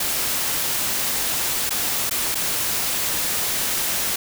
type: noise with dropouts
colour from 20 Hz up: white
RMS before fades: -23 dBFS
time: 0-4.16 s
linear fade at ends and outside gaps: 5 ms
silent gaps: 1.695-1.705 / 2.097-2.109 / 2.347-2.353 s
effects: none